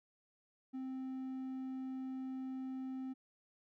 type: tone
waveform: triangle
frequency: 261.6 Hz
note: C4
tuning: in tune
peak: -38 dBFS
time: 0.73-3.14 s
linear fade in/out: 20 ms
effects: none